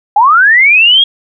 sine linear sweep, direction up, 784 to 3318 Hz, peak -3 dBFS, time 0.16-1.04 s, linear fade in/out 5 ms, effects none

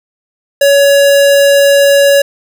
square tone, 562 Hz, C#5, 24 cents sharp, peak -5 dBFS, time 0.61-2.22 s, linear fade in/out 5 ms, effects none

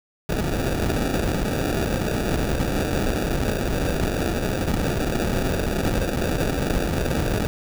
pink noise with sample-and-hold, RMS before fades -23 dBFS, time 0.29-7.47 s, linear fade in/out 0 ms, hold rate 1050 Hz, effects none

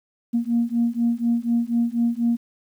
sine beating tone pair, 232.9 / 237 Hz, A#3 / A#3, -1 / +29 cents, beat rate 4.1 Hz, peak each -21 / -21 dBFS, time 0.33-2.37 s, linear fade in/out 20 ms, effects tanh soft clip ceiling -12 dBFS + 9-bit

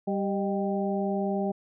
harmonic tone with a mistuned harmonic, 196.4 Hz, G3, 4 cents sharp, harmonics 1 / 2 / 3 / 4, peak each -28 / -31 / -33 / -34 dBFS, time 0.07-1.52 s, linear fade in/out 10 ms, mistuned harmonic 3, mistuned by +70 cents, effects none

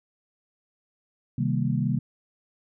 sine chord, C minor seventh, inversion none, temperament equal, 130.81 / 155.56 / 196 / 233.1 Hz, C3 / Eb3 / G3 / Bb3, 0 / 0 / 0 / 0 cents, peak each -26 / -28 / -29 / -29 dBFS, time 1.38-1.99 s, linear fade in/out 5 ms, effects none

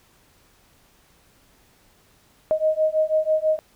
sine beating tone pair, 622.3 / 628.4 Hz, D#5 / D#5, 0 / +17 cents, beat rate 6.1 Hz, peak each -21 dBFS, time 2.51-3.59 s, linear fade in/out 0 ms, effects pink hiss -58 dBFS RMS until 3.75 s

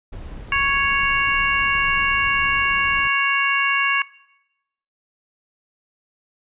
brown noise, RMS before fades -34 dBFS, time 0.12-3.08 s, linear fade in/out 10 ms
harmonic tone, 554.4 Hz, C#5, in tune, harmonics 2 / 3 / 4 / 5, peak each -22 / -22 / -22 / -22 dBFS, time 0.52-4.02 s, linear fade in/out 2 ms
effects noise-tail reverb RT60 0.9 s tail -20 dB re dry + resampled to 8000 Hz

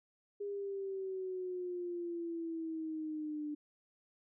sine exponential sweep, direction down, 407.8 to 295.9 Hz, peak -37 dBFS, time 0.4-3.55 s, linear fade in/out 10 ms, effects none

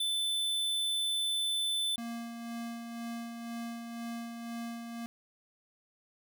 square tone, 3520 Hz, A7, in tune, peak -30 dBFS, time 0-1.96 s, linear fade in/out 5 ms
square tone with tremolo, 233.1 Hz, A#3, in tune, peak -37 dBFS, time 1.98-5.06 s, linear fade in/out 0 ms, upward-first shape sine, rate 2 Hz, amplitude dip 40%
effects none

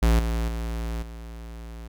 square tone with level steps, 56.9 Hz, A#1, 41 cents flat, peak -17 / -24 / -28 / -37 dBFS, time 0.02-1.88 s, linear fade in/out 10 ms, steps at 0.19 / 0.48 / 1.02 s, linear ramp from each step 5 ms, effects none

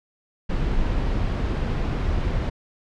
brown noise, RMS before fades -23 dBFS, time 0.49-2.5 s, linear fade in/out 10 ms, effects low-pass 4000 Hz 12 dB/octave

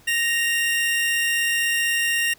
45% pulse tone pair together, 1864.7 / 2779 Hz, A#6 / F7, 0 / -9 cents, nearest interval perfect fifth, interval 691 cents, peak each -22 / -23 dBFS, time 0.07-2.34 s, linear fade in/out 10 ms, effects pink hiss -53 dBFS RMS until 2.38 s

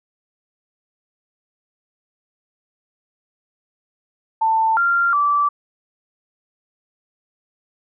sine tone with pitch steps, 890 / 1387 / 1161 Hz, A5 / F6 / D6, +20 / -12 / -20 cents, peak -14 dBFS, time 4.41-5.49 s, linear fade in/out 10 ms, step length 360 ms, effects none

